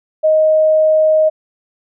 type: tone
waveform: sine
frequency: 625 Hz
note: D#5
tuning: 8 cents sharp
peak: -8 dBFS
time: 0.23-1.3 s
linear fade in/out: 20 ms
effects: none